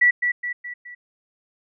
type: tone with echo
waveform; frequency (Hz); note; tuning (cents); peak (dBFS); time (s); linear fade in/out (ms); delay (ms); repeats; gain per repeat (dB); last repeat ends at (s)
sine; 1952; B6; -21; -12; 0.01-0.11; 10; 210; 4; -6; 0.95
effects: none